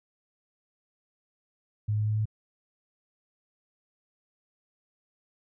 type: tone with pitch steps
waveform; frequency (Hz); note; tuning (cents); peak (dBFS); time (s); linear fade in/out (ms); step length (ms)
sine; 105.8 / 106.54 / 107.28 / 108.02; G#2 / G#2 / A2 / A2; +33 / +45 / -43 / -31; -24; 1.88-2.256; 10; 94
effects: none